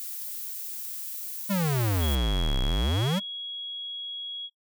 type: noise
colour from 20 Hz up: violet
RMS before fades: -36 dBFS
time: 0-2.15 s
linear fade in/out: 0 ms
type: exponential two-way sweep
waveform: square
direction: down then up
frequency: 208.6 to 30.38 to 208.6 Hz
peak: -24 dBFS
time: 1.49-3.2 s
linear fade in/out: 20 ms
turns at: 2.61 s
type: tone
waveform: sine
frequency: 3322 Hz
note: G#7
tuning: in tune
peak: -33 dBFS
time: 1.99-4.5 s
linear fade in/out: 50 ms
effects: noise-tail reverb RT60 0.1 s tail -25 dB re dry